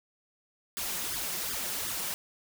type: noise with flanger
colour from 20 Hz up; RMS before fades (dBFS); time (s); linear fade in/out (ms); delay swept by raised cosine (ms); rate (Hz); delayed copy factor
white; -34; 0.77-2.14; 0; 0.59 to 5.69; 2.7; +0.85
effects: none